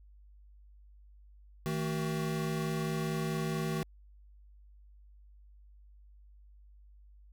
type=tone cluster; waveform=square; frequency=158.4 / 222.8 / 379.4 Hz; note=D#3 / A3 / F#4; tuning=+31 / +22 / +43 cents; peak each=-34 / -39 / -39 dBFS; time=1.66-3.83 s; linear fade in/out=0 ms; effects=added 50 Hz sine -54 dBFS peak until 7.32 s